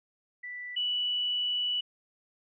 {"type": "tone pair in turn", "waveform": "sine", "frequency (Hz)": [1973, 2956], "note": ["B6", "F#7"], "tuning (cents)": [-2, -2], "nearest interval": "perfect fifth", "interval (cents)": 700, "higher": "second", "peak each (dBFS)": [-37, -27], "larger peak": "second", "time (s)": [[0.43, 0.76], [0.76, 1.81]], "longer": "second", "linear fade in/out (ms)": 10, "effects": []}